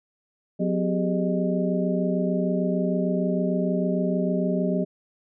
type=tone cluster; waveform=sine; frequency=181.7 / 250.7 / 388.7 / 415.3 / 613 Hz; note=F#3 / B3 / G4 / G#4 / D#5; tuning=-31 / +26 / -15 / 0 / -26 cents; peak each=-24 / -28 / -30 / -32 / -29 dBFS; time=0.59-4.85 s; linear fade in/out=20 ms; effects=none